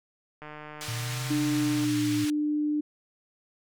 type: click train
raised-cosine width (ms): 0.5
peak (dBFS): -27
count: 216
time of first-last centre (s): 0.42-1.844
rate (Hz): 151
type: band-pass noise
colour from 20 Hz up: pink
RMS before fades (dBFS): -38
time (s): 0.81-2.3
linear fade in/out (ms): 0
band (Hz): 1800 to 9500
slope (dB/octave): 12
type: exponential two-way sweep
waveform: sine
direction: up then down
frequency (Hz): 113.9 to 135 to 113.9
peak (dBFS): -31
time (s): 0.88-2.25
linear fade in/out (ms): 5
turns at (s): 1.4
type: tone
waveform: sine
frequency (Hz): 298.9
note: D4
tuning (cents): +31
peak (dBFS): -24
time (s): 1.3-2.81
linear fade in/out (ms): 10
effects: none